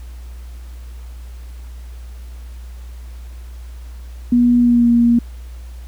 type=tone with pitch glide; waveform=sine; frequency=242 to 236.2 Hz; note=B3 to A#3; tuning=-35 to +23 cents; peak=-9 dBFS; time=4.32-5.19 s; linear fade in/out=5 ms; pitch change=-42 cents; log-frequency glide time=4.59-4.89 s; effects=added 60 Hz sine -30 dBFS peak until 5.87 s + pink hiss -49 dBFS RMS until 5.87 s